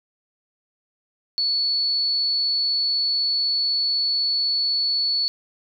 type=tone; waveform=sine; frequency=4428 Hz; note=C#8; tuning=3 cents flat; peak=-19 dBFS; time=1.38-5.28 s; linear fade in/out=0 ms; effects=none